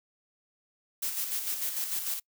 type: noise with tremolo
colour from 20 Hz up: blue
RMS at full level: -31 dBFS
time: 1.02-2.2 s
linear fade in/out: 10 ms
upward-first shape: square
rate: 6.7 Hz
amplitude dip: 45%
effects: noise-tail reverb RT60 0.1 s tail -25 dB re dry